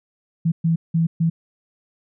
sine tone bursts at uneven times, 164.81 Hz, E3, in tune, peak -15 dBFS, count 4, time 0.45-0.52 / 0.64-0.76 / 0.94-1.07 / 1.2-1.3 s, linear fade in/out 10 ms, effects none

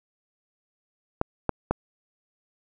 clicks, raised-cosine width 1 ms, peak -8 dBFS, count 3, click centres 1.214 / 1.493 / 1.71 s, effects none

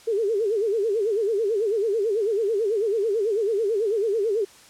sine tone with vibrato, 425.5 Hz, G#4, 42 cents sharp, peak -20 dBFS, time 0.07-4.45 s, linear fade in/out 10 ms, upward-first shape sine, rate 9.1 Hz, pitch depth 160 cents each way, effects white hiss -50 dBFS RMS until 4.69 s + low-pass 9000 Hz 12 dB/octave

